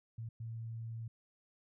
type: tone bursts at uneven times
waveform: sine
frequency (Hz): 113.9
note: A#2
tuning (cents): -40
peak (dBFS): -40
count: 2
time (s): 0.18-0.29 / 0.4-1.08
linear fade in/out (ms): 5
effects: none